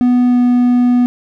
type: tone with pitch glide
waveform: triangle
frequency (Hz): 246.9 to 245.5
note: B3 to B3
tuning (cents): 0 to -10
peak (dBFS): -6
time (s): 0.01-1.06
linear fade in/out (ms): 0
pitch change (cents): -10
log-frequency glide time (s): 0.28-0.37
effects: none